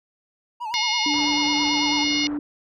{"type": "tone with vibrato", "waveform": "triangle", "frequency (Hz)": 913, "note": "A#5", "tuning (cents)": -36, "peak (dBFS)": -25, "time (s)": [0.6, 2.05], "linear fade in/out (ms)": 20, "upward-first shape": "sine", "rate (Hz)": 9.1, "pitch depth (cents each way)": 120}
{"type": "harmonic tone", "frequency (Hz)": 718, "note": "F5", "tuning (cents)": 48, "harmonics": [3, 4, 5, 6, 7, 8], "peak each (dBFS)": [-26, -27, -30, -28, -29, -32], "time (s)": [0.74, 2.27], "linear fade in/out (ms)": 0}
{"type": "tone", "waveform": "sine", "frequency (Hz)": 293.7, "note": "D4", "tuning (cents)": 0, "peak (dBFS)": -24, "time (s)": [1.06, 2.39], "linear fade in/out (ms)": 2}
{"type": "low-pass noise", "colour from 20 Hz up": "white", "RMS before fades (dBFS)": -40, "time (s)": [1.13, 2.38], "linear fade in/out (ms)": 10, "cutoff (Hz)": 1300, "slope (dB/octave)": 24}
{"effects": []}